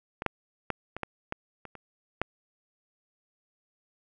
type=clicks; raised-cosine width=0.5 ms; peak=-18 / -10 / -13 / -21 / -16 / -16 / -27 / -29 / -11 dBFS; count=9; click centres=0.221 / 0.263 / 0.703 / 0.966 / 1.033 / 1.324 / 1.653 / 1.753 / 2.216 s; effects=none